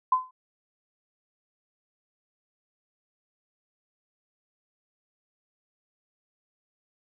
sine tone with exponential decay, 1023 Hz, C6, 39 cents flat, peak -15 dBFS, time 0.12-0.31 s, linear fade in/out 5 ms, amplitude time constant 40 ms, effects none

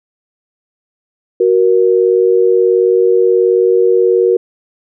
sine tone pair together, 371.4 / 470 Hz, F#4 / A#4, +7 / +14 cents, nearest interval major third, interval 407 cents, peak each -10 dBFS, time 1.4-4.37 s, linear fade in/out 5 ms, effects none

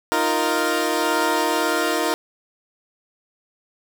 15% pulse chord, Eb suspended second, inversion none, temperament equal, 311.1 / 349.2 / 466.2 Hz, Eb4 / F4 / Bb4, 0 / 0 / 0 cents, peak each -17 dBFS, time 0.12-2.14 s, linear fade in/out 0 ms, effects none

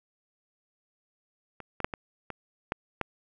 clicks, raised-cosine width 0.5 ms, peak -26 / -20 / -8 / -19 / -21 / -13 / -13 dBFS, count 7, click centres 1.603 / 1.803 / 1.845 / 1.938 / 2.303 / 2.721 / 3.013 s, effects none

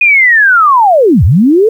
sine linear two-way sweep, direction down then up, 2489 to 69.2 to 459.7 Hz, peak -3 dBFS, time 0.01-1.69 s, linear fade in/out 5 ms, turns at 1.24 s, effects 7-bit

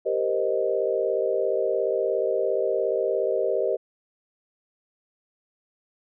sine chord, C minor seventh, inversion second, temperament equal, 392 / 466.2 / 523.3 / 622.3 Hz, G4 / Bb4 / C5 / Eb5, 0 / 0 / 0 / 0 cents, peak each -27 dBFS, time 0.05-3.77 s, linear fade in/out 20 ms, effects none

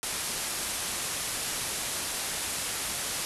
white low-pass noise, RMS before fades -33 dBFS, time 0.03-3.25 s, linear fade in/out 0 ms, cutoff 12000 Hz, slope 96 dB/octave, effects none

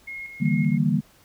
sine tone with tremolo, 2155 Hz, C#7, 49 cents flat, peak -32 dBFS, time 0.07-0.78 s, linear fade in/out 10 ms, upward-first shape square, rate 2.6 Hz, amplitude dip 50%
sine chord, E half-diminished seventh, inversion third, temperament equal with one note detuned, 146.83 / 161.52 / 196 / 233.1 Hz, D3 / E3 / G3 / Bb3, 0 / -35 / 0 / 0 cents, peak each -24 dBFS, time 0.4-1.01 s, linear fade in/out 20 ms
effects pink hiss -56 dBFS RMS until 1.24 s

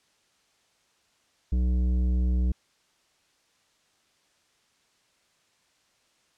sine tone with tanh clipping, 61.74 Hz, B1, in tune, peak -23 dBFS, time 1.52-2.52 s, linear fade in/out 5 ms, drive 11 dB, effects white hiss -67 dBFS RMS until 6.37 s + low-pass 7000 Hz 12 dB/octave

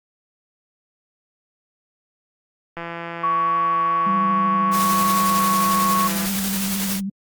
click train, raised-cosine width 0.5 ms, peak -16 dBFS, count 590, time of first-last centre 2.77-6.255 s, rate 169 Hz
sine tone with pitch glide, 1122 to 1104.6 Hz, C#6 to C#6, +21 to -6 cents, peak -17 dBFS, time 3.23-6.08 s, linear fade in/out 10 ms, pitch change -27 cents, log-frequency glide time 3.69-5.88 s
sine tone with vibrato, 195.2 Hz, G3, 7 cents flat, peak -23 dBFS, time 4.06-7.1 s, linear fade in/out 10 ms, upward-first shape triangle, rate 13 Hz, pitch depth 50 cents each way
white noise with tremolo, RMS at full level -25 dBFS, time 4.71-7.01 s, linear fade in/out 50 ms, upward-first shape square, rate 11 Hz, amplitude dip 25%
effects Opus 48 kbps

